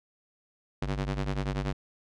sawtooth ring-modulated tone, 98 Hz, G2, in tune, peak -22 dBFS, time 0.82-1.73 s, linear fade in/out 5 ms, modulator 43.8 Hz, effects low-pass 5000 Hz 12 dB/octave

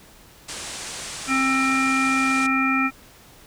white low-pass noise, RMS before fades -34 dBFS, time 0.48-2.47 s, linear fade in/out 10 ms, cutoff 9300 Hz, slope 48 dB/octave
harmonic tone, 265.5 Hz, C4, 25 cents sharp, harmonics 1 / 3 / 5 / 7 / 9, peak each -22 / -32 / -23 / -30 / -23 dBFS, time 1.27-2.91 s, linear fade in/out 50 ms
effects pink hiss -49 dBFS RMS until 3.46 s

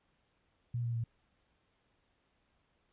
sine tone with pitch steps, 119.9 / 117.77 / 115.68 Hz, A#2 / A#2 / A#2, +49 / +18 / -13 cents, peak -32 dBFS, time 0.74-1.04 s, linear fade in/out 5 ms, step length 100 ms, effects pink hiss -75 dBFS RMS until 2.92 s + resampled to 8000 Hz

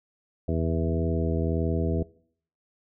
harmonic tone with a mistuned harmonic, 81.8 Hz, E2, 13 cents flat, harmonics 1 / 2 / 3 / 4 / 5 / 6 / 8, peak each -27 / -30 / -32 / -33 / -34 / -35 / -36 dBFS, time 0.48-2.03 s, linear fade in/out 5 ms, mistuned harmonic 1, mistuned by +20 cents, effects noise-tail reverb RT60 0.6 s tail -22 dB re dry

